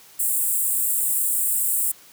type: high-pass noise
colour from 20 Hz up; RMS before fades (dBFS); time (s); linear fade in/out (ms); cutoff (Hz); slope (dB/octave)
pink; -22; 0.19-1.92; 10; 7700; 96
effects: white hiss -49 dBFS RMS until 2.12 s + high-pass 100 Hz 12 dB/octave